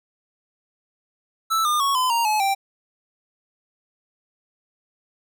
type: tone with pitch steps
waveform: square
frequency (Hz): 1318.5 / 1209.1 / 1108.7 / 1016.7 / 932.3 / 854.9 / 784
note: E6 / D#6 / C#6 / B5 / A#5 / G#5 / G5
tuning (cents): 0 / -50 / 0 / +50 / 0 / +50 / 0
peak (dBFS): -19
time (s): 1.5-2.55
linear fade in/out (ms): 20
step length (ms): 150
effects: none